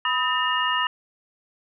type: tone cluster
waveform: sine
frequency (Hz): 991 / 1264 / 1807 / 2846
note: B5 / D#6 / A6 / F7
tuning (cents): +6 / +27 / +46 / +32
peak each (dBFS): -26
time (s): 0.05-0.87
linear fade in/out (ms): 2
effects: none